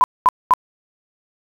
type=tone bursts; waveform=sine; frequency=1005 Hz; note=B5; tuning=30 cents sharp; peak=-8 dBFS; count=3; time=0.01-0.537 s; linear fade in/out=0 ms; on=29 ms; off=220 ms; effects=7-bit